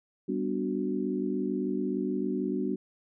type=chord; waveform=sine; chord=G major seventh; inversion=none; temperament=equal; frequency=196 / 246.9 / 293.7 / 370 Hz; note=G3 / B3 / D4 / F#4; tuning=0 / 0 / 0 / 0 cents; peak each=-33 dBFS; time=0.28-2.76 s; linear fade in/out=10 ms; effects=none